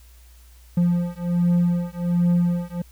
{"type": "beating tone pair", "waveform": "triangle", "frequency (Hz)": [173.9, 175.2], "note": ["F3", "F3"], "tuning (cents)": [-7, 6], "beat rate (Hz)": 1.3, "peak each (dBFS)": -19, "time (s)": [0.77, 2.82], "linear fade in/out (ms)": 5, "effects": ["added 60 Hz sine -46 dBFS peak until 2.91 s", "white hiss -56 dBFS RMS until 2.91 s"]}